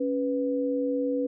sine tone pair together, 277.2 / 493.9 Hz, C#4 / B4, 0 / 0 cents, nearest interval minor seventh, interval 1000 cents, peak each -27 dBFS, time 0-1.27 s, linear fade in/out 10 ms, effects none

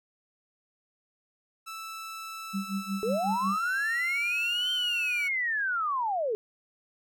sawtooth tone with pitch glide, 1318.5 to 1446.2 Hz, E6 to F#6, 0 to -40 cents, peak -34 dBFS, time 1.66-5.29 s, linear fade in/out 20 ms, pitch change +160 cents, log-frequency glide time 3.39-4.65 s
sine tone with tremolo, 196 Hz, G3, in tune, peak -27 dBFS, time 2.53-3.58 s, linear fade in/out 20 ms, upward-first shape sine, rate 5.5 Hz, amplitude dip 95%
sine linear two-way sweep, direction up then down, 407.8 to 3133 to 407.8 Hz, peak -26 dBFS, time 3.03-6.35 s, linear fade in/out 0 ms, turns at 4.72 s
effects none

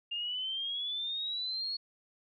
sine exponential sweep, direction up, 2800 to 4369 Hz, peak -33 dBFS, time 0.11-1.77 s, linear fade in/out 10 ms, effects none

